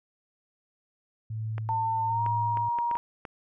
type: tone with tremolo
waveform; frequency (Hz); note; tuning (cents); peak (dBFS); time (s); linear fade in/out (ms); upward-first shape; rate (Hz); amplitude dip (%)
sine; 110; A2; 0; -29; 1.3-2.69; 5; sine; 1.2; 55
type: clicks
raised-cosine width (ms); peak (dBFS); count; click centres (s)
0.5; -23; 7; 1.581 / 2.263 / 2.572 / 2.787 / 2.913 / 2.954 / 3.252
type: tone with pitch glide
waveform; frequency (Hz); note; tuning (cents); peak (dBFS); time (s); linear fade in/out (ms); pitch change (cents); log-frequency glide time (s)
sine; 898 to 946.5; A5 to A#5; +35 to +26; -25; 1.69-2.97; 0; +91; 2.05-2.25
effects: none

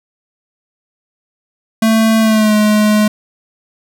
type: tone with pitch glide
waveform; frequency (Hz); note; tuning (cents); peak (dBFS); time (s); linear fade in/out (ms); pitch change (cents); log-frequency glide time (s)
square; 222.4 to 211.9; A3 to G#3; +19 to +35; -9; 1.82-3.08; 5; -84; 2.2-2.55
effects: none

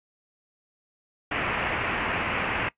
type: low-pass noise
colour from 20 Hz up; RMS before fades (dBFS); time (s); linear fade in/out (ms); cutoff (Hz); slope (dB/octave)
white; -28; 1.31-2.69; 5; 2700; 48
effects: noise-tail reverb RT60 0.1 s tail -20 dB re dry + resampled to 8000 Hz

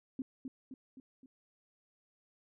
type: tone with echo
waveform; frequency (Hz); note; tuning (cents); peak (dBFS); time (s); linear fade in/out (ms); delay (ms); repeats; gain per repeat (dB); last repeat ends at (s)
sine; 261.6; C4; 0; -34; 0.19-0.22; 2; 260; 4; -5; 1.26
effects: none

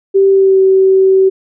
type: tone with pitch glide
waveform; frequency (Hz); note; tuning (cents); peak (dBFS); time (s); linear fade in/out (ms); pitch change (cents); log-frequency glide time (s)
sine; 390 to 382; G4 to G4; -9 to -45; -5; 0.14-1.3; 20; -36; 0.29-0.6
effects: none

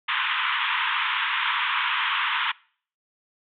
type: band-pass noise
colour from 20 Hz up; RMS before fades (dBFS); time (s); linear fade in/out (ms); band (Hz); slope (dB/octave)
pink; -25; 0.08-2.52; 10; 930 to 3500; 96
effects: noise-tail reverb RT60 0.5 s tail -24 dB re dry

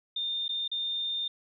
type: tone with dropouts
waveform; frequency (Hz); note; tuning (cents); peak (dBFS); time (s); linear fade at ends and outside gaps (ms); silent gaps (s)
sine; 3622; A7; +49; -29; 0.16-1.28; 5; 0.481-0.491 / 0.679-0.715
effects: none

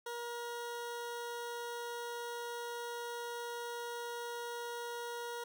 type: tone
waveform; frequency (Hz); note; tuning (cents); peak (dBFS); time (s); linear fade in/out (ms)
20% pulse; 475.1; A#4; +33; -35; 0.06-5.44; 5
effects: none

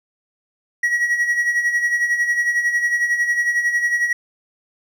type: tone with tremolo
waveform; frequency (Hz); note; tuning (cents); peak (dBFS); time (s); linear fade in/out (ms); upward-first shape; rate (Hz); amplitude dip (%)
triangle; 1915; A#6; +46; -12; 0.83-4.13; 5; sine; 11; 60
effects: none

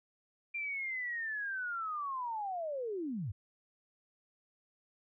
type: linear sweep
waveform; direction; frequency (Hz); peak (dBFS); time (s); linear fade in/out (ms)
sine; down; 2387 to 83.8; -35; 0.54-3.32; 10
effects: none

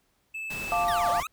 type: tone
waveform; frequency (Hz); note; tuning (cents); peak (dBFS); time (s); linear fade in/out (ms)
triangle; 2623; E7; -9; -31; 0.34-0.85; 10
type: noise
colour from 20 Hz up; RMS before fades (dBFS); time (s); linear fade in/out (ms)
pink; -39; 0.5-1.23; 5
type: chord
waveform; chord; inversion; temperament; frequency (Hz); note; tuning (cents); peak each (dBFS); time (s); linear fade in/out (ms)
sine; D minor; first; equal; 698.5 / 880 / 1174.7; F5 / A5 / D6; 0 / 0 / 0; -25 / -31 / -28; 0.72-1.2; 0
type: linear two-way sweep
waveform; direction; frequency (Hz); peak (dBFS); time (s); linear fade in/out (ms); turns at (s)
25% pulse; down then up; 1936 to 507 to 1332; -28; 0.88-1.27; 2; 1.1
effects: pink hiss -70 dBFS RMS until 1.32 s

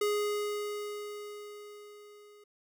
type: tone with level ramp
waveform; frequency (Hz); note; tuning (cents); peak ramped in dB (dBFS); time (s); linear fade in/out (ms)
square; 415.3; G#4; 0; -27 to -55; 0.01-2.44; 5
effects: none

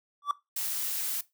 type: tone with exponential growth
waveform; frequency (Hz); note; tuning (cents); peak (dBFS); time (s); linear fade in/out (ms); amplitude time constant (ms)
triangle; 1155; D6; -29; -18; 0.22-0.31; 2; 18
type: noise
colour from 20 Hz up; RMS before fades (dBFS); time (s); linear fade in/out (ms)
blue; -32; 0.56-1.21; 5
effects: noise-tail reverb RT60 0.2 s tail -18 dB re dry

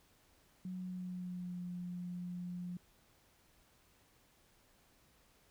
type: tone with pitch glide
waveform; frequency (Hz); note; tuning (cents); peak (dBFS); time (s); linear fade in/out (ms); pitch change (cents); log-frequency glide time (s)
sine; 183.8 to 177.64; F#3 to F3; -11 to +30; -40; 0.65-2.77; 2; -59; 0.76-1.62
effects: pink hiss -69 dBFS RMS until 5.5 s

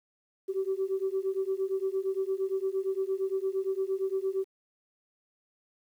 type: beating tone pair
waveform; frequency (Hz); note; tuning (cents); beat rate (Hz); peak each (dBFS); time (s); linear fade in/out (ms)
sine; 379.9 / 388.6; F#4 / G4; +46 / -15; 8.7; -30; 0.48-4.45; 20
effects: tanh soft clip ceiling -21 dBFS + 10-bit

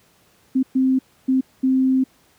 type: tone bursts at uneven times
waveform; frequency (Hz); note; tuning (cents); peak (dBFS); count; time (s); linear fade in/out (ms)
sine; 261.6; C4; 0; -14; 4; 0.55-0.63 / 0.75-0.99 / 1.28-1.41 / 1.63-2.04; 10
effects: pink hiss -57 dBFS RMS until 2.38 s + high-pass 80 Hz 12 dB/octave

